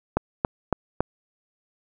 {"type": "click train", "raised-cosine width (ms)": 1, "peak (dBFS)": -6, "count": 4, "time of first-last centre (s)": [0.17, 1.006], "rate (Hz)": 3.59, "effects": []}